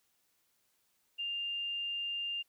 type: tone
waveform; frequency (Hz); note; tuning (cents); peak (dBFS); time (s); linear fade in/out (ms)
sine; 2800; F7; +4; -34; 1.18-2.43; 20
effects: white hiss -75 dBFS RMS until 2.48 s